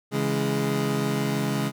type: chord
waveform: 25% pulse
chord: C# minor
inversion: none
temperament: equal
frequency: 138.59 / 164.81 / 207.7 Hz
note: C#3 / E3 / G#3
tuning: 0 / 0 / 0 cents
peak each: -23 / -28 / -23 dBFS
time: 0.11-1.72 s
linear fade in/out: 50 ms
effects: none